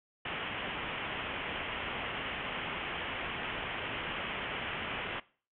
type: low-pass noise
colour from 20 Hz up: white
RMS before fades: -38 dBFS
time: 0.25-5.2 s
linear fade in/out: 5 ms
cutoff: 3200 Hz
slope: 96 dB/octave
effects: noise-tail reverb RT60 0.4 s tail -20 dB re dry